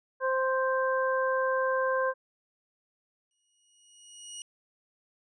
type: harmonic tone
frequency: 523.3 Hz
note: C5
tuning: in tune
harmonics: 1 / 2 / 3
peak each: -27 / -30 / -32 dBFS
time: 0.2-2.14 s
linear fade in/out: 50 ms
type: tone with exponential growth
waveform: 10% pulse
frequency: 2900 Hz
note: F#7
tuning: 35 cents flat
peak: -28 dBFS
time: 3.31-4.42 s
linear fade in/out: 1 ms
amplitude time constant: 240 ms
effects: resampled to 22050 Hz